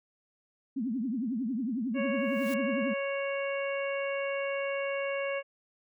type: tone with vibrato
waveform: sine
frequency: 241.2 Hz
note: B3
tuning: 41 cents flat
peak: -29 dBFS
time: 0.76-2.94 s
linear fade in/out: 10 ms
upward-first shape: triangle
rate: 11 Hz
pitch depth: 290 cents each way
type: harmonic tone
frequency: 554.4 Hz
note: C#5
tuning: in tune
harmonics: 1 / 2 / 3 / 4 / 5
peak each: -31 / -41 / -41 / -39 / -41 dBFS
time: 1.94-5.43 s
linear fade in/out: 50 ms
type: noise with exponential growth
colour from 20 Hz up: white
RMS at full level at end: -42 dBFS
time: 2.14-2.54 s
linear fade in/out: 1 ms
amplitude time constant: 86 ms
effects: none